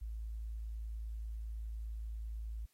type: tone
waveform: sine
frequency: 55 Hz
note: A1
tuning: in tune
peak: -39 dBFS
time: 0.01-2.66 s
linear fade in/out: 10 ms
effects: white hiss -75 dBFS RMS until 2.73 s + AAC 48 kbps